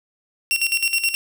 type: tone with tremolo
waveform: sawtooth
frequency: 2736 Hz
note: F7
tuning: 36 cents flat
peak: -13 dBFS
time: 0.51-1.15 s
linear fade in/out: 0 ms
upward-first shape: square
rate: 9.5 Hz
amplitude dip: 70%
effects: none